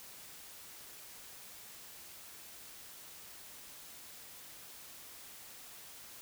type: silence
effects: white hiss -52 dBFS RMS until 6.21 s